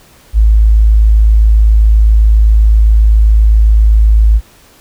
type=tone; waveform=sine; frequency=53.8 Hz; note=A1; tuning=38 cents flat; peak=-3 dBFS; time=0.33-4.41 s; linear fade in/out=50 ms; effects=pink hiss -43 dBFS RMS until 4.8 s